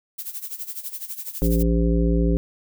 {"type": "noise with tremolo", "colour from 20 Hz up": "violet", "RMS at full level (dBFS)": -30, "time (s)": [0.18, 1.63], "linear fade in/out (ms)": 10, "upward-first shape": "sine", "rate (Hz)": 12, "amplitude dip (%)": 80}
{"type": "harmonic tone", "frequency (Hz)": 57, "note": "A#1", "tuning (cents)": -38, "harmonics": [1, 3, 5, 7, 9], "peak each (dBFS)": [-19, -22, -25, -27, -30], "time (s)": [1.42, 2.37], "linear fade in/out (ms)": 0}
{"effects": []}